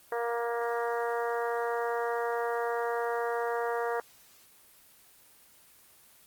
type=harmonic tone; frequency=235.2 Hz; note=A#3; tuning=16 cents sharp; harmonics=2 / 3 / 4 / 5 / 6 / 7 / 8; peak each=-31 / -35 / -37 / -39 / -41 / -42 / -43 dBFS; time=0.12-4 s; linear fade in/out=2 ms; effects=white hiss -58 dBFS RMS until 6.26 s + Opus 24 kbps